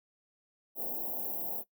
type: band-stop noise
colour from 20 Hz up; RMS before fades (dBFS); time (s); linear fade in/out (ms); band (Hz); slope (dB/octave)
white; -36; 0.75-1.64; 50; 840 to 13000; 48
effects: noise-tail reverb RT60 0.1 s tail -18 dB re dry + high-pass 200 Hz 12 dB/octave